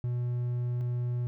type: tone pair in turn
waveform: triangle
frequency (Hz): 122 / 122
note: B2 / B2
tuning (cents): -21 / -21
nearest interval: unison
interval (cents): 0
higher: neither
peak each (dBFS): -26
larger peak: neither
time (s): 0.04-0.81 / 0.81-1.27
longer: first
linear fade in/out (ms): 0
effects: none